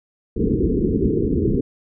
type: low-pass noise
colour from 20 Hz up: white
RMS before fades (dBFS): -19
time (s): 0.36-1.61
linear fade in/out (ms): 10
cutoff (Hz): 450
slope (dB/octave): 96
effects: none